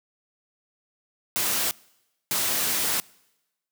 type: noise bursts at uneven times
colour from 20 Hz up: white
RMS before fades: -25 dBFS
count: 2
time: 1.36-1.71 / 2.31-3 s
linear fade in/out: 0 ms
effects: noise-tail reverb RT60 1.0 s tail -25 dB re dry + high-pass 100 Hz 12 dB/octave